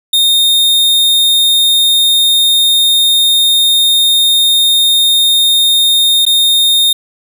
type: tone with dropouts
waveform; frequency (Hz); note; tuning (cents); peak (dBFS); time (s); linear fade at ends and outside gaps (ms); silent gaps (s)
45% pulse; 3680; A#7; -23; -7; 0.13-6.93; 5; 6.253-6.264
effects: none